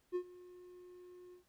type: tone with ADSR envelope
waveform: triangle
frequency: 359.2 Hz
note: F4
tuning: 49 cents sharp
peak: -30 dBFS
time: 0.12-1.44 s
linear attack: 35 ms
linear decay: 74 ms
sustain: -21 dB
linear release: 110 ms
effects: pink hiss -75 dBFS RMS until 1.48 s